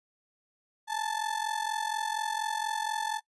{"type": "ring-modulated tone", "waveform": "35% pulse", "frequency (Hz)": 875, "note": "A5", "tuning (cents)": -10, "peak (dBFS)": -25, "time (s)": [0.87, 3.21], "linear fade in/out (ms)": 50, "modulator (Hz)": 22.1, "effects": ["noise-tail reverb RT60 0.1 s tail -23 dB re dry", "resampled to 24000 Hz"]}